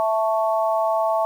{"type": "chord", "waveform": "sine", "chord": "A major", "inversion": "second", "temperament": "equal", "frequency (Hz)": [659.3, 880, 1108.7], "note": ["E5", "A5", "C#6"], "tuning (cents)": [0, 0, 0], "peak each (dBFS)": [-20, -23, -26], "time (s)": [0, 1.25], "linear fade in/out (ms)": 0, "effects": ["8-bit"]}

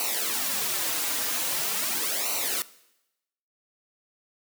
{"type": "noise with flanger", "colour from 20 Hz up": "white", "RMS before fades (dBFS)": -28, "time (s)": [0, 2.62], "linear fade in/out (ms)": 0, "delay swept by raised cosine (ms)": [0.58, 5.48], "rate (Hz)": 0.43, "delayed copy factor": -0.8, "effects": ["noise-tail reverb RT60 0.9 s tail -19 dB re dry", "high-pass 200 Hz 12 dB/octave"]}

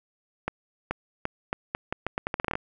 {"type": "accelerating click train", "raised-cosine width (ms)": 0.5, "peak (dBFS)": -12, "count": 16, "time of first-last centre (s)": [0.48, 2.554], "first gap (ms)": 430, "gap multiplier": 0.8, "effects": []}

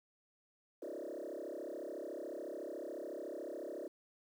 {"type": "tone with frequency modulation", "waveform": "sine", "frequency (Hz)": 466.2, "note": "A#4", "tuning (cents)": 0, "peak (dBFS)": -40, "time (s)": [0.82, 3.88], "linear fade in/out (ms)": 5, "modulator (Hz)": 33.9, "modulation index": 4.7, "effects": ["tanh soft clip ceiling -38 dBFS", "11-bit"]}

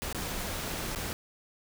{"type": "noise with dropouts", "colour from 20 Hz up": "pink", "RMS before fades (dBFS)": -35, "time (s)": [0.02, 1.13], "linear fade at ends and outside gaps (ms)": 0, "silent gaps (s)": [[0.127, 0.147], [0.949, 0.959]], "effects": []}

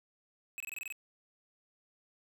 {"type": "tone bursts", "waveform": "square", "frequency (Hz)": 2565, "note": "E7", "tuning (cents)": -48, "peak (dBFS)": -39, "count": 8, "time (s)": [0.58, 0.924], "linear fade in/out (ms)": 0, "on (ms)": 22, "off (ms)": 24, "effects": []}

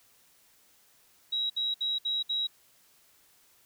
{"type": "tone bursts", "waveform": "sine", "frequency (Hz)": 3855, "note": "B7", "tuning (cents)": -43, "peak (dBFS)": -27, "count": 5, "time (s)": [1.32, 2.472], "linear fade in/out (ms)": 10, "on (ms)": 180, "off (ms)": 63, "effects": ["white hiss -63 dBFS RMS until 3.65 s"]}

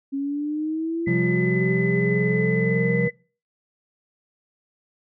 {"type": "linear sweep", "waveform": "sine", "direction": "up", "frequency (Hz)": [272.8, 480], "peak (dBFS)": -23, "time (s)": [0.12, 3.1], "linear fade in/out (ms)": 20}
{"type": "tone", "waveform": "sine", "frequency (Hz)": 2011, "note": "B6", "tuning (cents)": 31, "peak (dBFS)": -27, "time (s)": [1.06, 3.11], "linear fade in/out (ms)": 20}
{"type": "chord", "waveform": "triangle", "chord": "C suspended fourth", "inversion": "none", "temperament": "just", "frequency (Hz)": [130.81, 174.42, 196.22], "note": ["C3", "F3", "G3"], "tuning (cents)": [0, -2, 2], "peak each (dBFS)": [-23, -21, -25], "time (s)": [1.07, 3.08], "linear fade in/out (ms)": 5}
{"effects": ["noise-tail reverb RT60 0.4 s tail -25 dB re dry"]}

